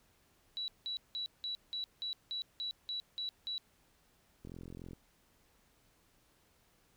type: tone bursts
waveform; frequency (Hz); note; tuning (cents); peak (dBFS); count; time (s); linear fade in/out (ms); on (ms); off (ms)
sine; 3926; B7; -11; -36; 11; 0.57-3.58; 0; 110; 180
type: click train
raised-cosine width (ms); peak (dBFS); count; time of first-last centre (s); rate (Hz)
3; -35; 22; 4.45-4.933; 43.5
effects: pink hiss -70 dBFS RMS until 6.96 s